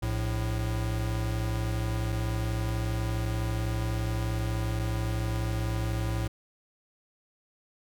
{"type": "tone pair together", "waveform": "square", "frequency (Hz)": [58.24, 110.3], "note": ["A#1", "A2"], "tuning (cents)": [-1, 5], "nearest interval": "major seventh", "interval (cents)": 1106, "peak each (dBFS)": [-32, -30], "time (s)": [0.02, 6.28], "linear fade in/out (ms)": 10, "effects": []}